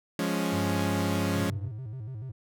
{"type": "chord", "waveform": "sawtooth", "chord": "Db major", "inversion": "first", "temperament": "equal", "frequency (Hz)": [174.61, 207.7, 277.2], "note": ["F3", "Ab3", "Db4"], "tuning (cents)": [0, 0, 0], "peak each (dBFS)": -27, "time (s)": [0.19, 1.5], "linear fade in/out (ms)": 2}
{"type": "tone", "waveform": "triangle", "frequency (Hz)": 98, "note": "G2", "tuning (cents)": 0, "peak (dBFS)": -29, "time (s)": [0.52, 1.69], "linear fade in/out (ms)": 20}
{"type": "tone with vibrato", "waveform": "triangle", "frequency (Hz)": 118.6, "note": "A#2", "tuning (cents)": 30, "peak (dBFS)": -33, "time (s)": [1.35, 2.32], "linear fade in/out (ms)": 10, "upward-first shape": "square", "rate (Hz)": 6.9, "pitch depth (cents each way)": 180}
{"effects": []}